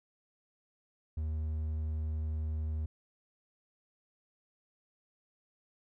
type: tone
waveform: triangle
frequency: 77.78 Hz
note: D#2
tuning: in tune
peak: -30 dBFS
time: 1.17-2.86 s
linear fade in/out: 5 ms
effects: none